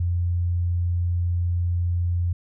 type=tone; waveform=sine; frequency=87.31 Hz; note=F2; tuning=in tune; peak=-20 dBFS; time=0-2.33 s; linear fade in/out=5 ms; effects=none